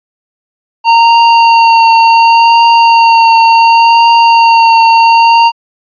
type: tone with vibrato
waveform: square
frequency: 920 Hz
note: A#5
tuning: 23 cents flat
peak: -3 dBFS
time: 0.84-5.52 s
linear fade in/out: 50 ms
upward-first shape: triangle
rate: 0.69 Hz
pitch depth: 17 cents each way
effects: resampled to 11025 Hz